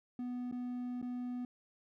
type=tone with dropouts; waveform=triangle; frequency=246.9 Hz; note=B3; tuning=in tune; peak=-35 dBFS; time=0.19-1.45 s; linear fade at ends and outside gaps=2 ms; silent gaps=0.514-0.524 / 1.016-1.026 s; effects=none